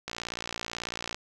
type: click train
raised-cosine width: 0.2 ms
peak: -16 dBFS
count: 63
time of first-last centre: 0.08-1.145 s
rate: 58.2 Hz
effects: none